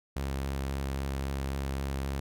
sawtooth tone with vibrato, 68.1 Hz, C#2, 30 cents flat, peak -27 dBFS, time 0.16-2.2 s, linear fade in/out 5 ms, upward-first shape sine, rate 3.7 Hz, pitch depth 15 cents each way, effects none

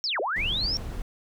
sine linear two-way sweep, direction down then up, 5600 to 349.8 to 5600 Hz, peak -25 dBFS, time 0.04-0.77 s, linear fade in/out 0 ms, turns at 0.2 s
brown noise, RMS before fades -33 dBFS, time 0.36-1.02 s, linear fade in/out 2 ms
effects none

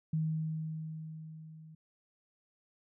sine tone with level ramp, 158 Hz, D#3, 27 cents sharp, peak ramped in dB -28 to -50 dBFS, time 0.13-1.75 s, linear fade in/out 5 ms, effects none

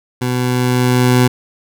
20% pulse tone with level ramp, 125 Hz, B2, 21 cents sharp, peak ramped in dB -11 to -3 dBFS, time 0.21-1.28 s, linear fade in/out 10 ms, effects none

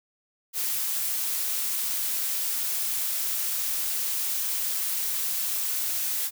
blue noise, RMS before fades -28 dBFS, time 0.53-6.31 s, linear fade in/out 50 ms, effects none

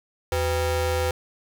35% pulse ring-modulated tone, 292.2 Hz, D4, 9 cents flat, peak -17 dBFS, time 0.32-1.11 s, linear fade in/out 2 ms, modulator 210 Hz, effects none

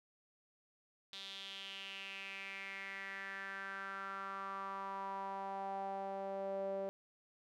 sawtooth tone with band-pass filter sweep, 195.1 Hz, G3, 8 cents flat, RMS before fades -44 dBFS, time 1.13-6.89 s, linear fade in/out 0 ms, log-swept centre 3700 to 540 Hz, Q 5, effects none

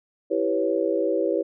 sine chord, C# half-diminished seventh, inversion first, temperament equal, 329.6 / 392 / 493.9 / 554.4 Hz, E4 / G4 / B4 / C#5, 0 / 0 / 0 / 0 cents, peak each -26 dBFS, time 0.3-1.43 s, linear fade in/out 20 ms, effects none

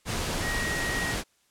sine tone in noise, 1892 Hz, A#6, 25 cents sharp, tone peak -30 dBFS, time 0.41-1.16 s, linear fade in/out 50 ms, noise pink, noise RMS -30 dBFS, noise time 0.05-1.24 s, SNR -3 dB, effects white hiss -67 dBFS RMS until 1.5 s + low-pass 10000 Hz 12 dB/octave

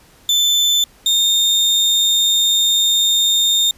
35% pulse tone pair in turn, 3528 / 3652 Hz, A7 / A#7, +4 / -36 cents, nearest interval minor second, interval 60 cents, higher second, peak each -10 dBFS, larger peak neither, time 0.29-0.84 / 1.06-3.71 s, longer second, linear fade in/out 2 ms, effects pink hiss -49 dBFS RMS until 3.77 s + resampled to 32000 Hz

